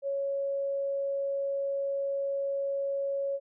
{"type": "tone", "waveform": "sine", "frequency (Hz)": 554.4, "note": "C#5", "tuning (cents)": 0, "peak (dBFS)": -28, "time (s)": [0.02, 3.4], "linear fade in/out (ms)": 50, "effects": []}